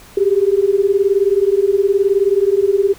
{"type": "beating tone pair", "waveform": "sine", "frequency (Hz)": [386.8, 405.8], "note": ["G4", "G#4"], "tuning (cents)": [-23, -40], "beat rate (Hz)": 19, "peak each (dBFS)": -14, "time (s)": [0.17, 2.94], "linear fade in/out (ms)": 5, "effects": ["pink hiss -42 dBFS RMS until 2.98 s"]}